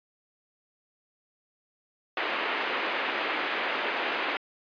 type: band-pass noise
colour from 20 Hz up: white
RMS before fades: -30 dBFS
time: 2.17-4.37 s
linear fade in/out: 2 ms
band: 290 to 2700 Hz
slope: 24 dB/octave
effects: resampled to 11025 Hz